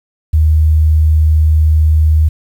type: tone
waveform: sine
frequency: 77.78 Hz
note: D#2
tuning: in tune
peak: -6 dBFS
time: 0.33-2.29 s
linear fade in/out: 10 ms
effects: 7-bit